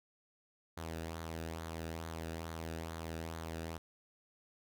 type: tone with flanger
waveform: sawtooth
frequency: 81.6 Hz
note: E2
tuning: 17 cents flat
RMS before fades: -43 dBFS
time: 0.77-3.78 s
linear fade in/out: 5 ms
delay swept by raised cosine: 0.37 to 0.96 ms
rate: 2.3 Hz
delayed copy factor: -0.5
effects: none